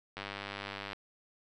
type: click train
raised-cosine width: 0.3 ms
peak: -23 dBFS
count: 77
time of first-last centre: 0.17-0.932 s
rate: 99.8 Hz
effects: none